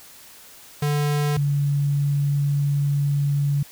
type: tone pair in turn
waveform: square / sine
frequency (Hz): 146.83 / 142.57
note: D3 / C#3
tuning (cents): 0 / +49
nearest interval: minor second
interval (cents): 51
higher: first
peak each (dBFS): -20 / -18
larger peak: second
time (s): 0.82-1.37 / 1.37-3.63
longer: second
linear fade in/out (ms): 5
effects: white hiss -46 dBFS RMS until 3.71 s